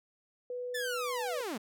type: tone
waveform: sine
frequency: 493.9 Hz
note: B4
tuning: in tune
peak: -35 dBFS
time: 0.5-1.41 s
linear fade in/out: 2 ms
type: linear sweep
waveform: sawtooth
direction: down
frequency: 1789 to 190.1 Hz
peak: -31 dBFS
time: 0.74-1.58 s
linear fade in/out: 10 ms
effects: none